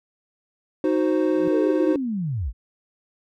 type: chord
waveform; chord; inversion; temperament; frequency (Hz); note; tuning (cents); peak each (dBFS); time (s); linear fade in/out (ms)
triangle; C diminished; first; equal; 311.1 / 370 / 523.3; Eb4 / Gb4 / C5; 0 / 0 / 0; -19 / -21 / -23; 0.84-1.96; 2
type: tone with exponential growth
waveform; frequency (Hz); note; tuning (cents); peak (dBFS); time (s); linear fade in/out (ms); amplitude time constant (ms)
triangle; 174.2; F3; -4; -26; 1.25-1.48; 0; 50
type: linear sweep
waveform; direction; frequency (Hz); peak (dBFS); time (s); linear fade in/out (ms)
sine; down; 483.5 to 43.2; -23; 1.49-2.53; 50
effects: none